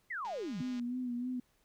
sine exponential sweep, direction down, 2138 to 144.5 Hz, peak -36 dBFS, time 0.1-0.62 s, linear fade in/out 10 ms
click train, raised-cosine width 0.2 ms, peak -36 dBFS, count 113, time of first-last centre 0.25-0.796 s, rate 205 Hz
sine tone with vibrato, 247 Hz, B3, in tune, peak -34 dBFS, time 0.6-1.4 s, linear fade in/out 5 ms, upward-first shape sine, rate 3.2 Hz, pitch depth 52 cents each way
effects pink hiss -73 dBFS RMS until 1.64 s

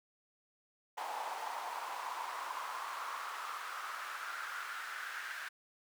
brown noise with high-pass filter sweep, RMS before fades -42 dBFS, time 0.97-5.49 s, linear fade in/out 10 ms, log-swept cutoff 830 to 1600 Hz, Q 4.2, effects high-pass 400 Hz 12 dB/octave

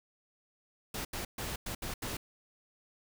pink noise bursts at uneven times, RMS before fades -38 dBFS, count 6, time 0.94-1.05 / 1.13-1.25 / 1.38-1.56 / 1.66-1.75 / 1.82-1.94 / 2.02-2.17 s, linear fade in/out 5 ms, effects none

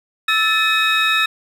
triangle tone cluster, 1312 / 1754 / 2544 / 3754 Hz, E6 / A6 / D#7 / A#7, -9 / -6 / +38 / +11 cents, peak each -18 dBFS, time 0.28-1.26 s, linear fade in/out 5 ms, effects none

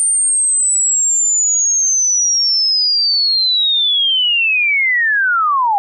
sine linear sweep, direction down, 8950 to 784 Hz, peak -11 dBFS, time 0-5.78 s, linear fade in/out 0 ms, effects none

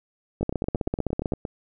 two click trains, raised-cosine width 2 ms, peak -16 / -11 dBFS, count 10 / 15, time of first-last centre 0.41-1.452 / 0.43-1.322 s, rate 8.64 / 15.7 Hz, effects none

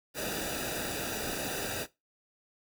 pink noise with comb filter, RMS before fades -35 dBFS, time 0.14-1.87 s, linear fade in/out 50 ms, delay 0.93 ms, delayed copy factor -0.8, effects noise-tail reverb RT60 0.2 s tail -17 dB re dry

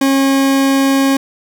40% pulse tone, 271.9 Hz, C#4, 33 cents flat, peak -9 dBFS, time 0.01-1.17 s, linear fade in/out 5 ms, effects none

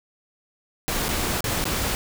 pink noise with dropouts, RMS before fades -25 dBFS, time 0.88-1.95 s, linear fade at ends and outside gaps 0 ms, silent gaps 1.083-1.089 / 1.406-1.442 / 1.641-1.654 s, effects none

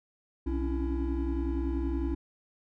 triangle tone cluster, 62.7 / 273.9 / 284.6 / 334.1 Hz, B1 / C#4 / C#4 / E4, +27 / -21 / +46 / +23 cents, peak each -28 / -37 / -34 / -32 dBFS, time 0.46-2.15 s, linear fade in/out 10 ms, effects none

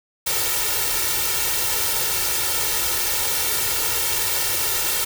white noise with comb filter, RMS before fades -22 dBFS, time 0.26-5.05 s, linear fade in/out 10 ms, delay 2.2 ms, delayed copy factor +1, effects none

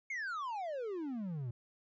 triangle exponential sweep, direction down, 2217 to 113.3 Hz, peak -35 dBFS, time 0.1-1.51 s, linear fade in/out 5 ms, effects resampled to 16000 Hz

